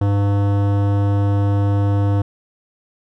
sine tone with hard clipping, 100.6 Hz, G2, 45 cents sharp, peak -16 dBFS, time 0.01-2.22 s, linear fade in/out 5 ms, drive 17 dB, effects none

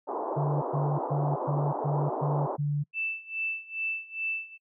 white band-pass noise, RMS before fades -32 dBFS, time 0.07-2.57 s, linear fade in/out 20 ms, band 280 to 1000 Hz, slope 48 dB/octave
sine tone bursts, 145.8 Hz, D3, 12 cents flat, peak -25 dBFS, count 7, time 0.36-2.84 s, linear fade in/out 20 ms, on 260 ms, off 110 ms
sine tone with tremolo, 2648 Hz, E7, 7 cents sharp, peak -27 dBFS, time 2.93-4.58 s, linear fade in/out 50 ms, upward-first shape sine, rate 2.4 Hz, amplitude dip 90%
effects noise-tail reverb RT60 0.1 s tail -26 dB re dry

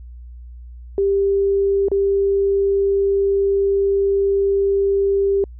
sine tone with dropouts, 395.3 Hz, G4, 15 cents sharp, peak -14 dBFS, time 0.98-5.44 s, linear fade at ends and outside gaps 1 ms, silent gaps 1.884-1.916 s, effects added 60 Hz sine -34 dBFS peak until 5.59 s

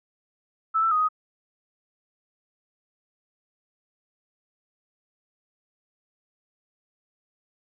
sine tone with pitch steps, 1313 / 1331 / 1246 / 1253 Hz, E6 / E6 / D#6 / D#6, -7 / +16 / +2 / +12 cents, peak -19 dBFS, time 0.74-1.088 s, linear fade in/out 20 ms, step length 87 ms, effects none

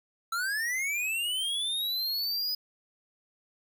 square linear sweep, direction up, 1318.5 to 5010 Hz, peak -29 dBFS, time 0.32-2.55 s, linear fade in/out 5 ms, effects 10-bit

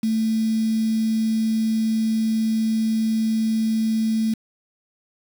sine tone with quantisation, 221.3 Hz, A3, 10 cents sharp, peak -18 dBFS, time 0.03-4.34 s, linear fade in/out 5 ms, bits 6, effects none

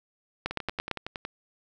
two click trains, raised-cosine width 0.3 ms, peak -18 / -12 dBFS, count 9 / 5, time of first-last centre 0.51-1.251 / 0.46-0.913 s, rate 10.8 / 8.83 Hz, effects none

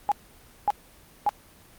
sine tone bursts, 824 Hz, G#5, 14 cents flat, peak -18 dBFS, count 3, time 0.09-1.291 s, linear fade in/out 0 ms, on 27 ms, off 560 ms, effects pink hiss -53 dBFS RMS until 1.78 s + Opus 24 kbps

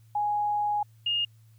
sine tone pair in turn, 830.6 / 2839 Hz, G#5 / F7, 0 / +28 cents, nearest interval octave + major sixth, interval 2128 cents, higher second, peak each -24 dBFS, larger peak neither, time 0.15-0.83 / 1.06-1.25 s, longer first, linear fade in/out 5 ms, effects added 111 Hz sine -53 dBFS peak until 1.58 s + white hiss -69 dBFS RMS until 1.58 s

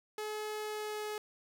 sawtooth tone with pitch glide, 426.3 to 423.6 Hz, G#4 to G#4, +45 to +34 cents, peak -33 dBFS, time 0.18-1.18 s, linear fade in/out 2 ms, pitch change -11 cents, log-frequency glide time 0.6-1.05 s, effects none

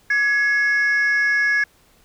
sine tone pair together, 1678 / 2174 Hz, G#6 / C#7, +17 / -34 cents, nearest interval major third, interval 449 cents, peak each -14 / -21 dBFS, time 0.1-1.64 s, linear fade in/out 5 ms, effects tanh soft clip ceiling -13 dBFS + pink hiss -56 dBFS RMS until 2.04 s

